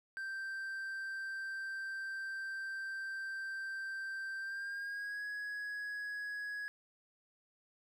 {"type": "tone with pitch glide", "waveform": "triangle", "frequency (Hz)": [1567, 1669.8], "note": ["G6", "G#6"], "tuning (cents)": [-1, 9], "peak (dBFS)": -37, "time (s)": [0.17, 6.68], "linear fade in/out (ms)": 0, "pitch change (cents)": 110, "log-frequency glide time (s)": [4.39, 5.25], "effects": []}